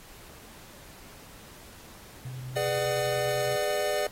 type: tone with tremolo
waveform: sine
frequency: 127.8 Hz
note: C3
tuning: 40 cents flat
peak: -34 dBFS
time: 2.25-3.56 s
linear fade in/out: 2 ms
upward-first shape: triangle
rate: 9.9 Hz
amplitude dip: 35%
type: chord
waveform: square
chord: G# half-diminished seventh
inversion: none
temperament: just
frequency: 415.3 / 498.4 / 598 / 747.5 Hz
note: G#4 / B4 / D5 / F#5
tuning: 0 / +16 / +31 / +17 cents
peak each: -33 / -35 / -29 / -35 dBFS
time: 2.56-4.07 s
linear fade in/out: 5 ms
effects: pink hiss -50 dBFS RMS until 4.11 s + AAC 48 kbps